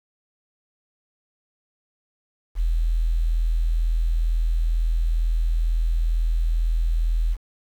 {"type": "tone with quantisation", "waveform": "sine", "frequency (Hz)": 41.08, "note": "E1", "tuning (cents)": -5, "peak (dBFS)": -18, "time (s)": [2.55, 7.37], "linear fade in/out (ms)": 50, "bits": 8, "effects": []}